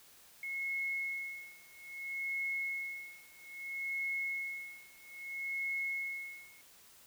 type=tone with tremolo; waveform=sine; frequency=2175 Hz; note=C#7; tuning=33 cents flat; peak=-33 dBFS; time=0.43-6.61 s; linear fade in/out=2 ms; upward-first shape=sine; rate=0.61 Hz; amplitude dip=95%; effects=white hiss -60 dBFS RMS until 7.06 s